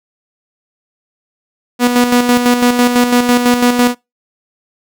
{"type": "tone with tremolo", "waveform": "sawtooth", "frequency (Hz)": 244.3, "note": "B3", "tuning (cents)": -19, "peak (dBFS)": -3, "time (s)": [1.79, 3.95], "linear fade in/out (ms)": 50, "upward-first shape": "square", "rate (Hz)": 6, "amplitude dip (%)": 50, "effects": ["noise-tail reverb RT60 0.2 s tail -22 dB re dry"]}